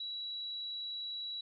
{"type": "tone", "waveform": "sine", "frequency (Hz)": 3910, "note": "B7", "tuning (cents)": -18, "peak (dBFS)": -38, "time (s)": [0, 1.41], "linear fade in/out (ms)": 5, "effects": []}